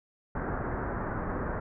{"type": "low-pass noise", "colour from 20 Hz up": "pink", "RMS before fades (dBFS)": -33, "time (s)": [0.35, 1.6], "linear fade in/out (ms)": 5, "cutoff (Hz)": 1700, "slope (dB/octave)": 48, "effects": []}